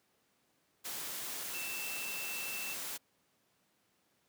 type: tone in noise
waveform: sine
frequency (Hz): 2668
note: E7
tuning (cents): +20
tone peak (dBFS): -41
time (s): 1.53-2.75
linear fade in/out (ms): 20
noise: white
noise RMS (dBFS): -41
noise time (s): 0.84-2.98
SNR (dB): -3
effects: pink hiss -74 dBFS RMS until 4.28 s + high-pass 150 Hz 12 dB/octave